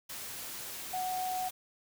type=tone in noise; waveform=sine; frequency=740 Hz; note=F#5; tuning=in tune; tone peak=-32 dBFS; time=0.93-1.49 s; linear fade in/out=10 ms; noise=white; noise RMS=-42 dBFS; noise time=0.09-1.51 s; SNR=+7 dB; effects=none